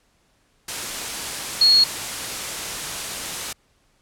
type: tone in noise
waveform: sine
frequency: 4315 Hz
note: C#8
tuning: 47 cents flat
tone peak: -11 dBFS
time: 1.61-1.84 s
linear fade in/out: 5 ms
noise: white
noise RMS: -28 dBFS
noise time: 0.68-3.53 s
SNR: +14 dB
effects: pink hiss -63 dBFS RMS until 4.01 s + low-pass 10000 Hz 12 dB/octave